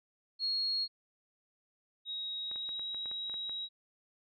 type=tone; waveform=sine; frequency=4300 Hz; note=C8; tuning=47 cents sharp; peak=-30 dBFS; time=0.39-0.88 s; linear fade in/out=50 ms
type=tone with pitch glide; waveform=sine; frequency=3796 to 3838 Hz; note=A#7 to A#7; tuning=+31 to +50 cents; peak=-36 dBFS; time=2.05-3.69 s; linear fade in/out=50 ms; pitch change=+19 cents; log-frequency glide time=2.4-2.83 s
type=clicks; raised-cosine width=0.5 ms; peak=-36 dBFS; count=10; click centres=2.514 / 2.559 / 2.691 / 2.795 / 2.946 / 3.058 / 3.114 / 3.297 / 3.341 / 3.495 s
effects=none